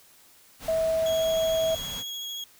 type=band-stop noise; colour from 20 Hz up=pink; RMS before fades=-40 dBFS; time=0.59-2.04 s; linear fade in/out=50 ms; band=290 to 420 Hz; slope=96 dB/octave
type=tone; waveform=sine; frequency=647 Hz; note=E5; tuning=32 cents flat; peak=-22 dBFS; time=0.68-1.75 s; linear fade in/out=5 ms
type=tone with vibrato; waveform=35% pulse; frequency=3313 Hz; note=G#7; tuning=5 cents flat; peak=-31 dBFS; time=1.06-2.44 s; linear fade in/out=2 ms; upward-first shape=sine; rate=13 Hz; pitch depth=15 cents each way
effects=white hiss -56 dBFS RMS until 2.59 s